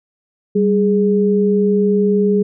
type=tone pair together; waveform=sine; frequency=196 / 415.3 Hz; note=G3 / G#4; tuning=0 / 0 cents; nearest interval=octave + minor second; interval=1300 cents; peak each=-14 dBFS; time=0.55-2.43 s; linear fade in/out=10 ms; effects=none